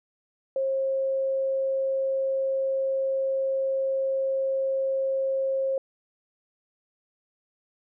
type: tone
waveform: sine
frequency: 536 Hz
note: C5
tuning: 42 cents sharp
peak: -23 dBFS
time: 0.56-5.78 s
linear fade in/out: 2 ms
effects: none